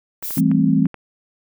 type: noise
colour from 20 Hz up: violet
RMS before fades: -27 dBFS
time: 0.22-0.41 s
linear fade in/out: 20 ms
type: clicks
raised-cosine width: 0.5 ms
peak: -20 dBFS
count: 6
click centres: 0.226 / 0.307 / 0.38 / 0.515 / 0.856 / 0.943 s
type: chord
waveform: sine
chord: A minor seventh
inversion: second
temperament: just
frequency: 165 / 198 / 220 / 264 Hz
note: E3 / G3 / A3 / C4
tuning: +2 / +18 / 0 / +16 cents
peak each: -18 / -19 / -20 / -17 dBFS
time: 0.37-0.87 s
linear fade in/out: 5 ms
effects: none